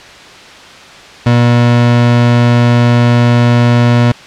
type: tone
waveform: 30% pulse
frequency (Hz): 120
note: B2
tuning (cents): -49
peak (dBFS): -3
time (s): 1.26-4.12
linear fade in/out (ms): 5
effects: white hiss -33 dBFS RMS until 4.26 s + low-pass 4000 Hz 12 dB/octave